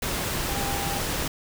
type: tone in noise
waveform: sine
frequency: 798 Hz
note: G5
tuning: 31 cents sharp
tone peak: -32 dBFS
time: 0.49-0.99 s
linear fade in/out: 5 ms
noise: pink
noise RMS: -28 dBFS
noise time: 0.02-1.28 s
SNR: -7 dB
effects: none